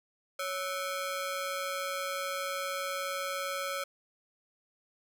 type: ring-modulated tone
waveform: sawtooth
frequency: 932.3 Hz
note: A#5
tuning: in tune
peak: -26 dBFS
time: 0.39-3.84 s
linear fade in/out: 5 ms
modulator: 376 Hz
effects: none